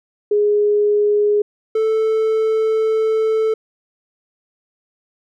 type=tone pair in turn; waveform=sine / triangle; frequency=415.3 / 440 Hz; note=G#4 / A4; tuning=0 / 0 cents; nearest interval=minor second; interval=100 cents; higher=second; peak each=-12 dBFS; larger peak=neither; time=0.31-1.42 / 1.75-3.54 s; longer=second; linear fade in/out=5 ms; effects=none